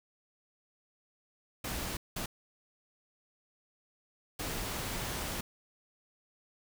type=noise bursts at uneven times; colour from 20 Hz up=pink; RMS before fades=-37 dBFS; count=3; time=1.64-1.97 / 2.16-2.26 / 4.39-5.41 s; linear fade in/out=5 ms; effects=none